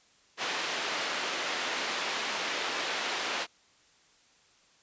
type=band-pass noise; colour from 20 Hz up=white; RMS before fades=-33 dBFS; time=0.37-3.47 s; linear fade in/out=50 ms; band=340 to 3300 Hz; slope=12 dB/octave; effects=white hiss -63 dBFS RMS until 4.82 s + resampled to 16000 Hz